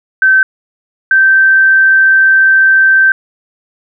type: tone pair in turn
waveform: sine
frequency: 1543 / 1556.4 Hz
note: G6 / G6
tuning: -28 / -13 cents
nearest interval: unison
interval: 15 cents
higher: second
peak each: -4 dBFS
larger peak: neither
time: 0.22-0.43 / 1.11-3.12 s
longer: second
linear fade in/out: 2 ms
effects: none